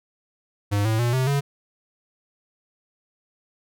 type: tone with pitch steps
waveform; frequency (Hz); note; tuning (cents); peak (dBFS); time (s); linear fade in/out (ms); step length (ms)
square; 102 / 110.59 / 119.91 / 130.01 / 140.96; G#2 / A2 / A#2 / C3 / C#3; -31 / +9 / +49 / -11 / +29; -20; 0.71-1.41; 20; 140
effects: none